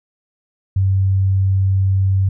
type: tone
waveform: sine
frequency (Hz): 96.1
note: G2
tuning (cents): -34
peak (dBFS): -12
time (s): 0.76-2.29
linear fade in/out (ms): 5
effects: none